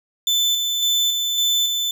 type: tone with tremolo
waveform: 35% pulse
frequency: 3520 Hz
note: A7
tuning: in tune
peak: -14 dBFS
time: 0.27-1.91 s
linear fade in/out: 2 ms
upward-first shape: square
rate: 1.8 Hz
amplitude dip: 35%
effects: none